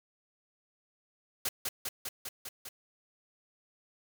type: noise with echo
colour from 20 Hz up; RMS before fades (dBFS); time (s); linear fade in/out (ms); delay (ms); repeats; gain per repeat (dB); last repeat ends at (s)
white; -32; 1.45-1.49; 5; 200; 6; -2; 2.69
effects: none